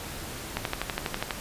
click train, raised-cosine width 0.3 ms, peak -11 dBFS, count 10, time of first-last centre 0.57-1.308 s, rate 12.2 Hz, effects pink hiss -38 dBFS RMS until 1.4 s + resampled to 32000 Hz

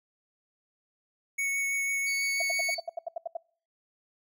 square tone with vibrato, 2217 Hz, C#7, in tune, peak -28 dBFS, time 1.38-2.75 s, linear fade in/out 10 ms, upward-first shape triangle, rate 6.1 Hz, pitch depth 11 cents each way
sine tone, 4522 Hz, C#8, 34 cents sharp, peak -37 dBFS, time 2.06-2.81 s, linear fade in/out 20 ms
sine tone bursts, 671 Hz, E5, 31 cents sharp, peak -29 dBFS, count 11, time 2.4-3.37 s, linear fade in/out 5 ms, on 20 ms, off 75 ms
effects noise-tail reverb RT60 0.5 s tail -25 dB re dry

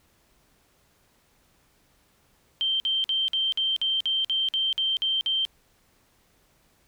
sine tone bursts, 3136 Hz, G7, in tune, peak -22 dBFS, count 12, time 2.61-5.451 s, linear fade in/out 0 ms, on 190 ms, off 51 ms, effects pink hiss -64 dBFS RMS until 6.87 s

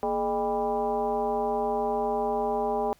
sine tone with frequency modulation, 611 Hz, D#5, 32 cents flat, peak -24 dBFS, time 0.03-2.93 s, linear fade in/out 0 ms, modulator 188 Hz, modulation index 1.7, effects pink hiss -61 dBFS RMS until 2.99 s

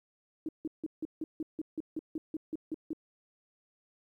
sine tone bursts, 314.9 Hz, D#4, 21 cents sharp, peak -32 dBFS, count 14, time 0.46-2.932 s, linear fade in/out 2 ms, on 28 ms, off 160 ms, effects 12-bit

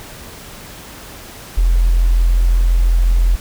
sine tone, 42.82 Hz, F1, 33 cents flat, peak -9 dBFS, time 1.57-3.36 s, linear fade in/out 10 ms, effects pink hiss -35 dBFS RMS until 3.4 s

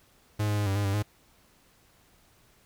45% pulse tone with pitch steps, 105.4 / 104.2 / 103.6 / 97.7 / 102.4 / 98.6 / 104.6 Hz, G#2 / G#2 / G#2 / G2 / G#2 / G2 / G#2, +26 / +6 / -4 / -5 / -24 / +11 / +13 cents, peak -25 dBFS, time 0.39-1.027 s, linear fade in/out 10 ms, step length 91 ms, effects pink hiss -62 dBFS RMS until 2.65 s

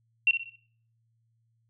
sine tone with echo, 2731 Hz, F7, 39 cents flat, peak -17 dBFS, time 0.27-0.31 s, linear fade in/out 2 ms, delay 62 ms, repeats 4, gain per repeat -9 dB, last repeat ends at 0.558 s, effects noise-tail reverb RT60 0.6 s tail -20 dB re dry + added 114 Hz sine -68 dBFS peak until 1.69 s

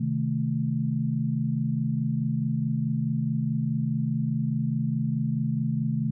sine chord, A diminished, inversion first, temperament equal, 130.81 / 155.56 / 220 Hz, C3 / Eb3 / A3, 0 / 0 / 0 cents, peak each -28 dBFS, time 0-6.11 s, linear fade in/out 10 ms, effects none

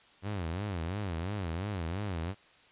sawtooth tone with vibrato, 92 Hz, F#2, 9 cents flat, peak -29 dBFS, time 0.22-2.35 s, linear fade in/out 50 ms, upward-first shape sine, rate 2.9 Hz, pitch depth 230 cents each way, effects white hiss -60 dBFS RMS until 2.71 s + resampled to 8000 Hz

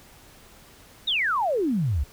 sine exponential sweep, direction down, 3900 to 61.74 Hz, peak -21 dBFS, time 1.07-2.04 s, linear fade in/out 10 ms, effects pink hiss -51 dBFS RMS until 2.12 s

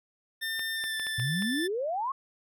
25% pulse tone with pitch glide, 1800 to 1764 Hz, A6 to A6, +39 to +4 cents, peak -27 dBFS, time 0.41-1.68 s, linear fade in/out 20 ms, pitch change -35 cents, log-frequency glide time 0.75-0.98 s
clicks, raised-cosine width 0.3 ms, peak -25 dBFS, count 6, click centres 0.594 / 0.84 / 0.997 / 1.068 / 1.198 / 1.423 s
sine exponential sweep, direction up, 111.8 to 1125 Hz, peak -28 dBFS, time 1.18-2.12 s, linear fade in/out 5 ms
effects none

